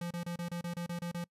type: tone bursts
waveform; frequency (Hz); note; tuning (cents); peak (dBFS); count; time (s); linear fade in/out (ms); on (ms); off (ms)
square; 172.8; F3; -18; -36; 10; 0.01-1.242; 5; 98; 28
effects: noise-tail reverb RT60 0.1 s tail -25 dB re dry + resampled to 32000 Hz